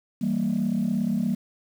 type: chord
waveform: sine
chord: E diminished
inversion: none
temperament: equal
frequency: 164.81 / 196 / 233.1 Hz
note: E3 / G3 / Bb3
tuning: 0 / 0 / 0 cents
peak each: -30 / -24 / -24 dBFS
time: 0.21-1.35 s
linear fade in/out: 10 ms
effects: tanh soft clip ceiling -17 dBFS + 8-bit